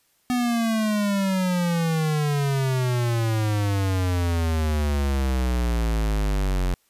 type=exponential sweep; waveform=square; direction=down; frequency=250 to 44.48 Hz; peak=-21 dBFS; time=0.3-6.74 s; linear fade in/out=0 ms; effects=white hiss -65 dBFS RMS until 6.89 s + resampled to 32000 Hz